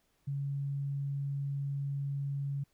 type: tone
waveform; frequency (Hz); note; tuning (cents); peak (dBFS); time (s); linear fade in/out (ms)
sine; 140; C#3; +18; -32; 0.27-2.64; 10
effects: pink hiss -74 dBFS RMS until 2.73 s